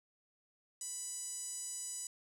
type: tone with band-pass filter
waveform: 5% pulse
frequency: 987.8 Hz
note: B5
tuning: in tune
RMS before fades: -43 dBFS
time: 0.81-2.07 s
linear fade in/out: 2 ms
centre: 7800 Hz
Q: 4.6
effects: none